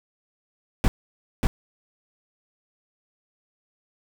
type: noise with echo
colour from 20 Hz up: brown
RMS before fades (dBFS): -17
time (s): 0.84-0.88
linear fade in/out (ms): 0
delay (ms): 590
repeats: 1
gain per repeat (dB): -2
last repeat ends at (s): 1.47
effects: none